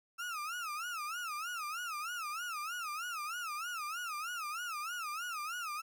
35% pulse tone with vibrato, 1317 Hz, E6, 2 cents flat, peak -36 dBFS, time 0.18-5.82 s, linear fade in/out 20 ms, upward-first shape sine, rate 3.2 Hz, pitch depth 180 cents each way, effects none

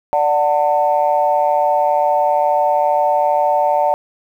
sine chord, D major, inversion none, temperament equal with one note detuned, 587.3 / 740 / 894.9 Hz, D5 / F#5 / A5, 0 / 0 / +29 cents, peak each -16 dBFS, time 0.13-3.94 s, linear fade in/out 0 ms, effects tanh soft clip ceiling -3 dBFS + 8-bit

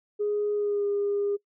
sine tone with pitch glide, 415.3 to 405.8 Hz, G#4 to G#4, 0 to -40 cents, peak -23 dBFS, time 0.19-1.37 s, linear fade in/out 20 ms, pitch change -40 cents, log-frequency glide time 0.54-0.86 s, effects noise-tail reverb RT60 0.1 s tail -22 dB re dry + tanh soft clip ceiling -19 dBFS

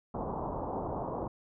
white low-pass noise, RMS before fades -36 dBFS, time 0.14-1.28 s, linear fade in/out 5 ms, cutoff 1000 Hz, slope 48 dB/octave, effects none

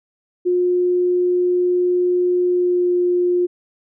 sine tone with pitch glide, 358.1 to 355.4 Hz, F4 to F4, +43 to +30 cents, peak -14 dBFS, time 0.45-3.47 s, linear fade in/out 20 ms, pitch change -13 cents, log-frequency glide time 2.46-2.93 s, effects none

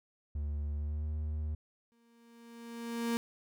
triangle tone with pitch glide, 73.42 to 76.41 Hz, D2 to D#2, 0 to -31 cents, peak -31 dBFS, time 0.35-1.55 s, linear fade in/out 5 ms, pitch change +69 cents, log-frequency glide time 0.76-1.08 s
35% pulse tone with exponential growth, 233.1 Hz, A#3, in tune, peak -27 dBFS, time 1.92-3.17 s, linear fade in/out 0 ms, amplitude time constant 270 ms
effects none

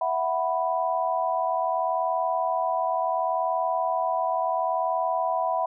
sine chord, E suspended second, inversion none, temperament equal, 659.3 / 740 / 987.8 Hz, E5 / F#5 / B5, 0 / 0 / 0 cents, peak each -27 dBFS, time 0.01-5.66 s, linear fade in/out 5 ms, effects none

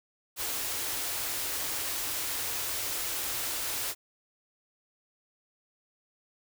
white band-stop noise, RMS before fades -33 dBFS, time 0.36-3.95 s, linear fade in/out 50 ms, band 140 to 250 Hz, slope 96 dB/octave, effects none

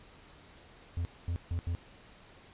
triangle tone bursts at uneven times, 85.6 Hz, F2, 34 cents flat, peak -28 dBFS, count 4, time 0.97-1.05 / 1.28-1.36 / 1.51-1.59 / 1.67-1.75 s, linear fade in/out 0 ms, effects pink hiss -56 dBFS RMS until 2.53 s + resampled to 8000 Hz

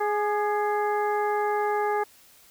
harmonic tone with a mistuned harmonic, 417.4 Hz, G#4, 9 cents sharp, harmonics 1 / 2 / 3 / 4 / 5, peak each -26 / -26 / -33 / -35 / -40 dBFS, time 0-2.04 s, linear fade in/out 10 ms, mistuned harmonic 3, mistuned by -43 cents, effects white hiss -55 dBFS RMS until 2.5 s

